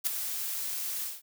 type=noise with ADSR envelope; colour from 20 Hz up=blue; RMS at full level=-25 dBFS; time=0.04-1.22 s; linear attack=28 ms; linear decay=9 ms; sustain=-9 dB; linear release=190 ms; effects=none